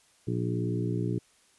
harmonic tone with a mistuned harmonic, 59.5 Hz, A#1, 36 cents sharp, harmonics 2 / 3 / 4 / 5 / 6 / 7, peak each -30 / -33 / -42 / -35 / -36 / -38 dBFS, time 0.27-1.19 s, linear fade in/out 10 ms, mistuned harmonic 2, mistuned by -17 cents, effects white hiss -63 dBFS RMS until 1.58 s + resampled to 24000 Hz

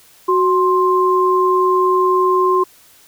sine tone pair together, 370 / 1051.7 Hz, F#4 / C6, 0 / +9 cents, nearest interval octave + tritone, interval 1809 cents, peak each -14 dBFS, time 0.28-2.64 s, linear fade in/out 10 ms, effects white hiss -48 dBFS RMS until 3.07 s

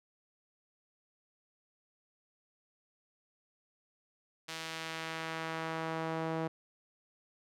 sawtooth tone with band-pass filter sweep, 161.8 Hz, E3, 32 cents flat, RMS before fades -38 dBFS, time 4.48-6.48 s, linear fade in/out 10 ms, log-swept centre 4000 to 590 Hz, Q 0.74, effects none

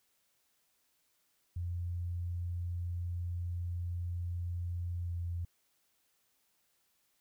sine tone with pitch glide, 87.31 to 86.21 Hz, F2 to F2, 0 to -22 cents, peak -34 dBFS, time 1.56-5.45 s, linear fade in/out 5 ms, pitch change -22 cents, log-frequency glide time 5.04-5.11 s, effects white hiss -75 dBFS RMS until 7.2 s

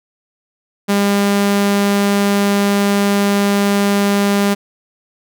sawtooth tone, 201.3 Hz, G3, 46 cents sharp, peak -8 dBFS, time 0.88-4.55 s, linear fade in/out 20 ms, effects none

